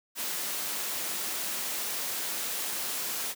white noise, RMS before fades -33 dBFS, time 0.15-3.35 s, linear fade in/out 50 ms, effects high-pass 200 Hz 12 dB/octave

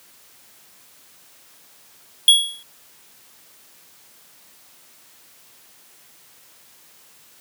square tone with exponential decay, 3334 Hz, G#7, 6 cents sharp, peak -6 dBFS, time 2.28-2.63 s, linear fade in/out 2 ms, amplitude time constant 75 ms, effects white hiss -51 dBFS RMS until 7.4 s + high-pass 100 Hz 12 dB/octave

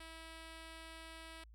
5% pulse tone, 325 Hz, E4, 24 cents flat, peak -39 dBFS, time 0-1.44 s, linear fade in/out 5 ms, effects added 55 Hz sine -56 dBFS peak until 1.54 s + low-pass 12000 Hz 12 dB/octave

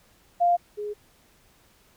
sine tone pair in turn, 698.5 / 416.3 Hz, F5 / G#4, 0 / +4 cents, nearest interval major sixth, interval 896 cents, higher first, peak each -17 / -29 dBFS, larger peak first, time 0.4-0.57 / 0.77-0.94 s, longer neither, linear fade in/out 20 ms, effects pink hiss -60 dBFS RMS until 1.96 s

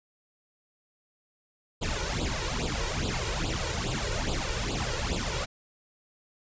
pink noise with flanger, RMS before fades -30 dBFS, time 1.81-5.46 s, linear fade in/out 20 ms, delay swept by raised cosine 0.25 to 2.15 ms, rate 2.4 Hz, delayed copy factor +1, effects resampled to 16000 Hz

